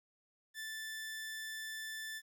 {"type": "tone", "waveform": "sawtooth", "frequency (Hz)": 1760, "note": "A6", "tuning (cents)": 0, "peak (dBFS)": -38, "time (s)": [0.54, 2.22], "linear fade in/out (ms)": 50, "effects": ["12-bit"]}